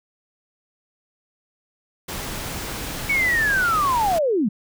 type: noise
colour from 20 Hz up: pink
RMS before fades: -30 dBFS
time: 2.08-4.19 s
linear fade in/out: 10 ms
type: linear sweep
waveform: sine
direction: down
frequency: 2261 to 182.1 Hz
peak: -17 dBFS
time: 3.09-4.49 s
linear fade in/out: 10 ms
effects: none